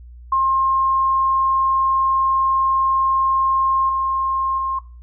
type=tone with level steps; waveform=sine; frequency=1065 Hz; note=C6; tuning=30 cents sharp; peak=-14 / -17 / -19 dBFS; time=0.32-4.79 s; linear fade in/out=5 ms; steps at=3.89 / 4.58 s; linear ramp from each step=2 ms; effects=noise-tail reverb RT60 0.3 s tail -17 dB re dry + added 60 Hz sine -37 dBFS peak until 5.02 s